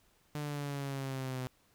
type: exponential sweep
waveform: sawtooth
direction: down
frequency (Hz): 149.4 to 127.2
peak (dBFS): -32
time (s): 0.35-1.47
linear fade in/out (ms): 0
effects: pink hiss -69 dBFS RMS until 1.74 s